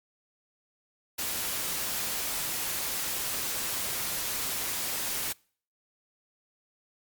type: noise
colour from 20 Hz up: white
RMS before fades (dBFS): -32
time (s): 1.18-5.33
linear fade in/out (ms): 10
effects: noise-tail reverb RT60 0.5 s tail -26 dB re dry + Opus 48 kbps